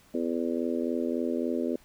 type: harmonic tone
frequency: 83.6 Hz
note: E2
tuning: 25 cents sharp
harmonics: 3 / 4 / 5 / 6 / 7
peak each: -30 / -32 / -34 / -36 / -37 dBFS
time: 0.14-1.76 s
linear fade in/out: 5 ms
effects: pink hiss -59 dBFS RMS until 1.84 s